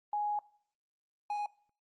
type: tone pair in turn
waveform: sine / triangle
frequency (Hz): 832 / 828.7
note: G#5 / G#5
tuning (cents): +3 / -4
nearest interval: unison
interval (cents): 7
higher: first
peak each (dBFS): -30 / -30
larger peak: neither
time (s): 0.13-0.39 / 1.3-1.46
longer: first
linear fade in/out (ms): 2
effects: noise-tail reverb RT60 0.5 s tail -21 dB re dry + Opus 32 kbps